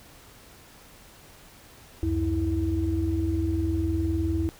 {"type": "tone cluster", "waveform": "sine", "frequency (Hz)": [71.1, 90.9, 326], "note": ["C#2", "F#2", "E4"], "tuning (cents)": [45, -30, -19], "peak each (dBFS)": [-28, -27, -26], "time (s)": [2.03, 4.49], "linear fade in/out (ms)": 0, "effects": ["tanh soft clip ceiling -14 dBFS", "pink hiss -51 dBFS RMS until 4.59 s"]}